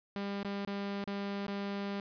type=tone with dropouts; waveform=sawtooth; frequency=200 Hz; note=G3; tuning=35 cents sharp; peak=-31 dBFS; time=0.16-2 s; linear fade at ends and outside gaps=0 ms; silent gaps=0.431-0.448 / 0.65-0.674 / 1.041-1.075 / 1.467-1.482 s; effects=resampled to 11025 Hz + 12-bit